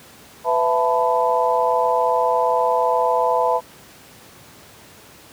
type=harmonic tone with a mistuned harmonic; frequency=166.5 Hz; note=E3; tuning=18 cents sharp; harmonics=3 / 4 / 5 / 6; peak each=-21 / -21 / -21 / -21 dBFS; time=0.44-3.61 s; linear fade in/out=50 ms; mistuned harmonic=5; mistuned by=+89 cents; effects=pink hiss -45 dBFS RMS until 5.32 s + high-pass 100 Hz 12 dB/octave